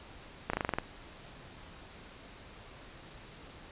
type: slowing click train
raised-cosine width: 0.5 ms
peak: -15 dBFS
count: 8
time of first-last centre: 0.5-0.785 s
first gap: 34 ms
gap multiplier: 1.06
effects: pink hiss -51 dBFS RMS until 3.71 s + resampled to 8000 Hz